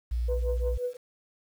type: tone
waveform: sine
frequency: 59.2 Hz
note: A#1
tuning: 27 cents sharp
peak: -25 dBFS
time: 0.11-0.78 s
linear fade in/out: 10 ms
type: tone with tremolo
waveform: sine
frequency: 493.9 Hz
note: B4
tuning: in tune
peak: -25 dBFS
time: 0.28-0.97 s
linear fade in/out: 10 ms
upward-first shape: triangle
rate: 5.7 Hz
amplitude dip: 100%
effects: tanh soft clip ceiling -19 dBFS + 9-bit